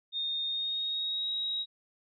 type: tone with pitch glide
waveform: sine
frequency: 3674 to 3812 Hz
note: A#7 to A#7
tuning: -26 to +38 cents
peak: -30 dBFS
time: 0.12-1.66 s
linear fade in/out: 50 ms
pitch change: +64 cents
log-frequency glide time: 0.45-1.29 s
effects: none